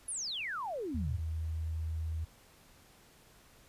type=exponential sweep; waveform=sine; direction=down; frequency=10940 to 87.3 Hz; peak=-35 dBFS; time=0.08-1.19 s; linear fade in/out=5 ms
type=tone; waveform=sine; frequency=80.1 Hz; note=E2; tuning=49 cents flat; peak=-33 dBFS; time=0.94-2.25 s; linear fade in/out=10 ms
effects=pink hiss -61 dBFS RMS until 3.68 s + resampled to 32000 Hz